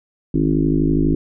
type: tone with frequency modulation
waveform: sine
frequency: 156.5 Hz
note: D#3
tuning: 10 cents sharp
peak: -12 dBFS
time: 0.34-1.15 s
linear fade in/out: 5 ms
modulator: 52.2 Hz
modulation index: 3.6
effects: none